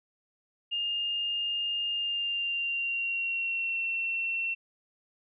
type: tone with pitch glide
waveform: sine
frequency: 2822 to 2710 Hz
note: F7 to E7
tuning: +17 to +47 cents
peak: -28 dBFS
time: 0.71-4.55 s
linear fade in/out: 20 ms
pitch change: -70 cents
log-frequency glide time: 1.9-3.82 s
effects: none